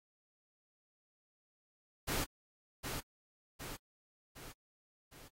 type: noise with echo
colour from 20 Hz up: pink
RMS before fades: -36 dBFS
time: 2.07-2.25 s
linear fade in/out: 20 ms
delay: 760 ms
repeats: 4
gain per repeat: -5 dB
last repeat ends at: 5.29 s
effects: AAC 48 kbps